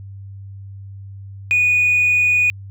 triangle tone with hard clipping, 2467 Hz, D#7, 15 cents flat, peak -12 dBFS, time 1.51-2.5 s, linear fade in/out 0 ms, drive 2 dB, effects added 98 Hz sine -32 dBFS peak until 2.7 s

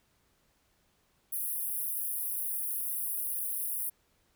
pink high-pass noise, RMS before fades -34 dBFS, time 1.32-3.9 s, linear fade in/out 10 ms, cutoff 9800 Hz, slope 96 dB/octave, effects pink hiss -71 dBFS RMS until 4.35 s

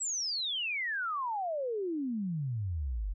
sine exponential sweep, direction down, 7980 to 43.65 Hz, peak -31 dBFS, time 0-3.14 s, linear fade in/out 20 ms, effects none

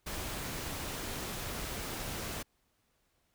pink noise, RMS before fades -39 dBFS, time 0.06-2.43 s, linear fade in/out 10 ms, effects pink hiss -75 dBFS RMS until 3.34 s

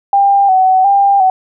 sine tone with vibrato, 774 Hz, G5, 22 cents flat, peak -6 dBFS, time 0.13-1.3 s, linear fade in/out 2 ms, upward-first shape square, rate 1.4 Hz, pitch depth 50 cents each way, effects none

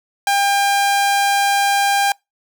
sawtooth tone, 800 Hz, G5, 35 cents sharp, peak -10 dBFS, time 0.27-2.12 s, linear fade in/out 2 ms, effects noise-tail reverb RT60 0.2 s tail -26 dB re dry

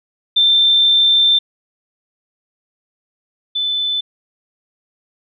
sine tone pair in turn, 3567 / 3514 Hz, A7 / A7, +23 / -3 cents, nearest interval unison, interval 26 cents, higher first, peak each -9 / -16 dBFS, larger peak first, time 0.36-1.39 / 3.55-4.01 s, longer first, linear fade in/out 10 ms, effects none

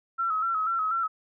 sine tone with vibrato, 1315 Hz, E6, 5 cents flat, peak -24 dBFS, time 0.18-1.08 s, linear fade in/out 20 ms, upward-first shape square, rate 4.1 Hz, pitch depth 51 cents each way, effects none

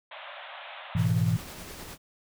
pink band-pass noise, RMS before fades -43 dBFS, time 0.11-1.06 s, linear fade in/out 5 ms, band 570 to 3700 Hz, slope 96 dB/octave
sine chord, E major, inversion first, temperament equal with one note detuned, 105.52 / 123.47 / 164.81 Hz, G#2 / B2 / E3, +28 / 0 / 0 cents, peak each -26 / -27 / -26 dBFS, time 0.95-1.37 s, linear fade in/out 5 ms
pink noise with tremolo, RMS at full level -41 dBFS, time 0.96-1.98 s, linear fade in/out 50 ms, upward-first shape sine, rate 9.7 Hz, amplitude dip 30%
effects none

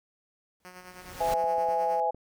pink noise with exponential growth, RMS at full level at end -35 dBFS, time 0.6-1.34 s, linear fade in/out 2 ms, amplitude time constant 160 ms
5% pulse tone with tremolo, 181.8 Hz, F#3, 30 cents flat, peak -32 dBFS, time 0.65-2 s, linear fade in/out 0 ms, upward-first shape sine, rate 9.6 Hz, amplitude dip 55%
sine chord, E major, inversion second, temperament equal with one note detuned, 506.9 / 659.3 / 830.6 Hz, B4 / E5 / G#5, +45 / 0 / 0 cents, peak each -31 / -30 / -26 dBFS, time 1.2-2.11 s, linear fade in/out 10 ms
clicks, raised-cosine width 2 ms, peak -34 dBFS, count 5, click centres 1.282 / 1.441 / 1.583 / 1.688 / 2.146 s
effects none

